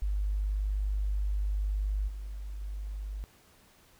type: tone with level steps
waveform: sine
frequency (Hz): 50.4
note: G1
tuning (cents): +49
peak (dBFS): -27 / -36 / -34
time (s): 0.02-3.24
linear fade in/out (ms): 0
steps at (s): 2.07 / 2.6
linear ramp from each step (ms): 20
effects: pink hiss -61 dBFS RMS until 3.99 s